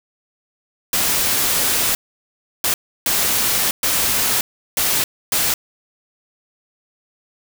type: noise bursts at uneven times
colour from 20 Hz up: white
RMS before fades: -18 dBFS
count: 6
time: 0.93-1.95 / 2.64-2.74 / 3.06-3.71 / 3.83-4.41 / 4.77-5.04 / 5.32-5.54 s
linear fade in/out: 2 ms
effects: none